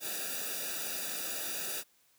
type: noise with comb filter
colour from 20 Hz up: white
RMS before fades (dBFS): -37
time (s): 0-1.84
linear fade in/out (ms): 50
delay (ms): 0.94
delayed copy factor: -0.95
effects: white hiss -68 dBFS RMS until 2.18 s + high-pass 80 Hz 12 dB/octave

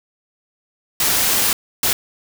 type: noise bursts at uneven times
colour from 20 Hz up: white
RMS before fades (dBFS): -17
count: 2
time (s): 1-1.53 / 1.83-1.93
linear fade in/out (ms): 2
effects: none

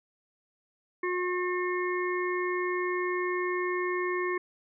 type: harmonic tone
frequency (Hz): 360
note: F#4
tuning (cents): -47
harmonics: 1 / 3 / 5 / 6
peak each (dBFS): -29 / -34 / -36 / -37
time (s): 1.03-4.38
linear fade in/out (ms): 5
effects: none

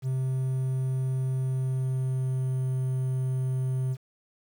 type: tone with pitch glide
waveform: triangle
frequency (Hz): 130.81 to 129.91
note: C3 to C3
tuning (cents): 0 to -12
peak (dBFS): -23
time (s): 0.02-3.97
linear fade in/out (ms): 50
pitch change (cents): -12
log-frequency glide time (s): 1.36-2.72
effects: 9-bit

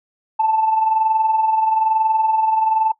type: tone with amplitude modulation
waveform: sine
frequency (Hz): 880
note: A5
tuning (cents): 0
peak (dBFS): -11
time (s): 0.39-2.92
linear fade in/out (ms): 10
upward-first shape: sine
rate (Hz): 21.1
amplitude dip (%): 55
effects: noise-tail reverb RT60 0.1 s tail -18 dB re dry + tanh soft clip ceiling -7 dBFS

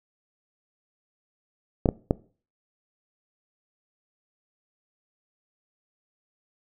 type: clicks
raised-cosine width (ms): 2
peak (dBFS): -6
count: 3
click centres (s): 1.858 / 1.889 / 2.109
effects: noise-tail reverb RT60 0.4 s tail -21 dB re dry

